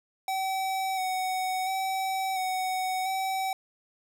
square tone with vibrato, 756 Hz, F#5, 37 cents sharp, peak -28 dBFS, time 0.28-3.53 s, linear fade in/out 2 ms, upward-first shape square, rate 0.72 Hz, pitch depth 20 cents each way, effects none

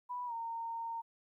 sine tone with pitch glide, 985 to 919 Hz, B5 to A#5, -5 to -25 cents, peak -37 dBFS, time 0.09-1.02 s, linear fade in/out 20 ms, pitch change -120 cents, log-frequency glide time 0.26-0.33 s, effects 13-bit

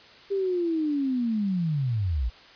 sine linear sweep, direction down, 401.6 to 51.91 Hz, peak -23 dBFS, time 0.3-2.3 s, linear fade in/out 20 ms, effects white hiss -50 dBFS RMS until 2.55 s + resampled to 11025 Hz

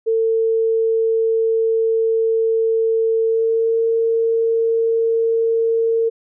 sine tone with pitch glide, 450 to 455.5 Hz, A4 to A#4, +39 to -40 cents, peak -14 dBFS, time 0.06-6.1 s, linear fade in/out 20 ms, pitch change +21 cents, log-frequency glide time 3.27-3.82 s, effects none

